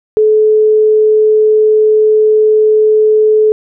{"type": "tone", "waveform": "sine", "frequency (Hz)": 430.6, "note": "A4", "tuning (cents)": -37, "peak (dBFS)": -5, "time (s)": [0.17, 3.52], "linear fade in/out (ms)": 0, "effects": []}